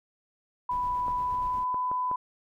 sine tone with pitch glide, 990 to 1001.5 Hz, B5 to B5, +4 to +24 cents, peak -26 dBFS, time 0.69-2.16 s, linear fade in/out 5 ms, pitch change +20 cents, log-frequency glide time 1.09-1.64 s
brown noise with tremolo, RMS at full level -42 dBFS, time 0.71-1.64 s, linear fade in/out 2 ms, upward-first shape square, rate 8.5 Hz, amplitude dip 30%
clicks, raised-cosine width 1 ms, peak -25 dBFS, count 4, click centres 1.082 / 1.744 / 1.915 / 2.114 s
effects none

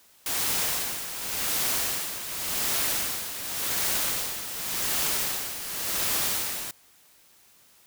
white noise with tremolo, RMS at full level -26 dBFS, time 0.26-6.71 s, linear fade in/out 2 ms, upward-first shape sine, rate 0.89 Hz, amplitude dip 65%, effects white hiss -58 dBFS RMS until 7.86 s

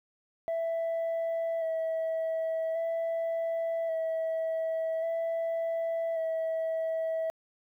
sine tone with vibrato, 655 Hz, E5, 11 cents flat, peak -26 dBFS, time 0.48-7.3 s, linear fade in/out 0 ms, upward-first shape square, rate 0.44 Hz, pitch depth 17 cents each way, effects tanh soft clip ceiling -27 dBFS + 11-bit

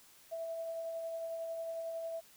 sine tone with tremolo, 659.3 Hz, E5, in tune, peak -36 dBFS, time 0.31-2.21 s, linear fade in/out 20 ms, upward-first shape triangle, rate 11 Hz, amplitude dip 30%, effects white hiss -61 dBFS RMS until 2.36 s

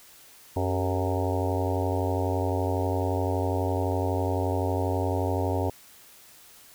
harmonic tone with a mistuned harmonic, 91.9 Hz, F#2, 11 cents flat, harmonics 1 / 3 / 4 / 5 / 6 / 7 / 8 / 9 / 10, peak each -27 / -32 / -33 / -34 / -35 / -35 / -36 / -37 / -37 dBFS, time 0.56-5.7 s, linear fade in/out 5 ms, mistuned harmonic 4, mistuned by +85 cents, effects white hiss -52 dBFS RMS until 6.74 s

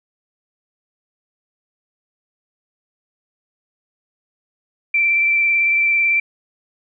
sine tone with vibrato, 2342 Hz, D7, 5 cents flat, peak -13 dBFS, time 4.94-6.2 s, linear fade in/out 5 ms, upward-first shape sine, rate 18 Hz, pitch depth 15 cents each way, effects none

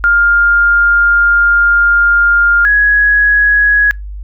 sine tone pair in turn, 1405 / 1670.8 Hz, F6 / G#6, +10 / +10 cents, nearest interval minor third, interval 300 cents, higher second, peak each -6 dBFS, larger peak neither, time 0.04-2.65 / 2.65-3.91 s, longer first, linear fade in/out 0 ms, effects noise-tail reverb RT60 0.2 s tail -26 dB re dry + added 50 Hz sine -22 dBFS peak until 4.23 s

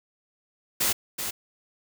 white noise with echo, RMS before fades -24 dBFS, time 0.8-0.93 s, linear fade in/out 10 ms, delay 380 ms, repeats 1, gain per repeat -7 dB, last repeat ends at 1.31 s, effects none

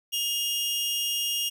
sawtooth tone pair together, 2840 / 3280 Hz, F7 / G#7, +28 / -22 cents, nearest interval major second, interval 250 cents, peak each -23 / -32 dBFS, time 0.12-1.5 s, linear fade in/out 20 ms, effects none

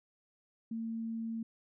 sine tone, 226.5 Hz, A#3, 50 cents flat, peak -35 dBFS, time 0.71-1.43 s, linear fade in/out 5 ms, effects none

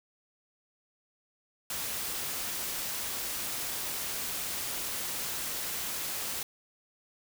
white noise, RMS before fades -35 dBFS, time 1.7-6.43 s, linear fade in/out 2 ms, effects none

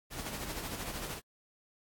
pink noise with tremolo, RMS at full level -38 dBFS, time 0.1-1.21 s, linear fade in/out 50 ms, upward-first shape sine, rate 13 Hz, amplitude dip 45%, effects AAC 64 kbps

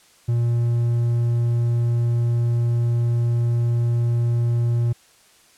triangle tone, 118.4 Hz, A#2, 27 cents sharp, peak -15 dBFS, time 0.28-4.93 s, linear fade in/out 10 ms, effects white hiss -54 dBFS RMS until 5.57 s + low-pass 10000 Hz 12 dB/octave

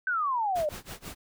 sine exponential sweep, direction down, 1553 to 581 Hz, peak -25 dBFS, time 0.07-0.69 s, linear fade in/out 2 ms
pink noise with tremolo, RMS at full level -39 dBFS, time 0.55-1.15 s, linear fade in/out 10 ms, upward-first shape sine, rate 6.1 Hz, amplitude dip 95%
effects none

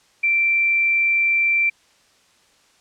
sine tone, 2349 Hz, D7, in tune, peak -15 dBFS, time 0.23-1.7 s, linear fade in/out 10 ms, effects white hiss -57 dBFS RMS until 2.8 s + low-pass 7000 Hz 12 dB/octave

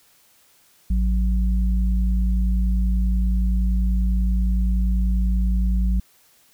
sine tone pair together, 55.21 / 185.7 Hz, A1 / F#3, +7 / +7 cents, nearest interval octave + major sixth, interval 2100 cents, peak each -17 / -26 dBFS, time 0.9-6 s, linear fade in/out 5 ms, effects white hiss -57 dBFS RMS until 6.53 s

